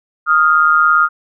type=tone pair together; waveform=sine; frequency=1244.5 / 1402.3 Hz; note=D#6 / F6; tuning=0 / +7 cents; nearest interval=major second; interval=207 cents; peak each=-11 dBFS; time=0.26-1.09 s; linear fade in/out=50 ms; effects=none